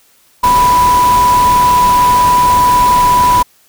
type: tone in noise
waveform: sine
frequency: 987.8 Hz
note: B5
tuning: in tune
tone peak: -6 dBFS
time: 0.43-3.43 s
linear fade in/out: 10 ms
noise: pink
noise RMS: -19 dBFS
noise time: 0.43-3.43 s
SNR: +10 dB
effects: white hiss -50 dBFS RMS until 3.68 s